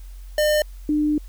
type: tone pair in turn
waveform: square / sine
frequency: 604 / 300 Hz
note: D5 / D4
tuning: +48 / +37 cents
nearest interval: octave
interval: 1211 cents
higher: first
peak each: -17 / -17 dBFS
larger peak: neither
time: 0.38-0.62 / 0.89-1.18 s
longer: second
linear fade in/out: 2 ms
effects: added 45 Hz sine -35 dBFS peak until 1.28 s + white hiss -55 dBFS RMS until 1.28 s